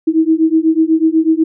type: beating tone pair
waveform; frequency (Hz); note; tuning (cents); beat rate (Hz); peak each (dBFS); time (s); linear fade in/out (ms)
sine; 316.8 / 324.9; D#4 / E4; +31 / -25; 8.1; -12; 0.07-1.44; 10
effects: none